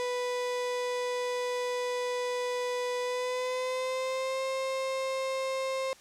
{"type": "tone with pitch glide", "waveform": "35% pulse", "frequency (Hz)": [494.1, 529.6], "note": ["B4", "C5"], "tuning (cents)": [1, 21], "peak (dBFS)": -28, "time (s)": [0, 5.93], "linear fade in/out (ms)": 0, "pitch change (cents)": 120, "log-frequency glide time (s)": [3, 4.42], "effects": ["white hiss -55 dBFS RMS until 6 s", "low-pass 8000 Hz 12 dB/octave"]}